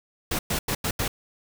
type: noise bursts at uneven times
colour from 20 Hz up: pink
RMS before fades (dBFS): -26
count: 5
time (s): 0.31-0.39 / 0.5-0.59 / 0.68-0.75 / 0.84-0.91 / 0.99-1.08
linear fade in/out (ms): 5
effects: none